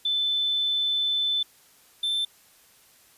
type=tone pair in turn; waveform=sine / triangle; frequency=3520 / 3547 Hz; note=A7 / A7; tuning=0 / +13 cents; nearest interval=unison; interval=13 cents; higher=second; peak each=-22 dBFS; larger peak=neither; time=0.05-1.43 / 2.03-2.25 s; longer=first; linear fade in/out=5 ms; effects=white hiss -57 dBFS RMS until 3.17 s + resampled to 32000 Hz